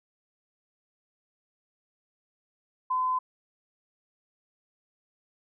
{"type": "tone", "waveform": "sine", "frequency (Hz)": 1020, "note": "C6", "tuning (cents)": -44, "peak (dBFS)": -24, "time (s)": [2.9, 3.19], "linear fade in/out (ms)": 10, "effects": []}